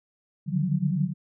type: tone cluster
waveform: sine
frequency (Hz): 144.3 / 151.6 / 178.9 / 189.3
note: D3 / D#3 / F3 / F#3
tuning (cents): -30 / -45 / +42 / +40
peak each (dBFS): -28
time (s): 0.46-1.14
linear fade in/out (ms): 50
effects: none